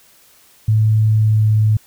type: tone with pitch glide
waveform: sine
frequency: 108.8 to 107.86 Hz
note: A2 to A2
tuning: -19 to -34 cents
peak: -10 dBFS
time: 0.68-1.77 s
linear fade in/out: 5 ms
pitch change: -15 cents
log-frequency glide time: 1.06-1.51 s
effects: white hiss -50 dBFS RMS until 1.86 s